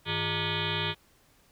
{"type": "tone with frequency modulation", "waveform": "sine", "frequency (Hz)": 1694, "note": "G#6", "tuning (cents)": 34, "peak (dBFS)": -27, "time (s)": [0.05, 0.95], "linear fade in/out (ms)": 50, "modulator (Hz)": 256, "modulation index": 7.7, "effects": ["pink hiss -63 dBFS RMS until 1.51 s"]}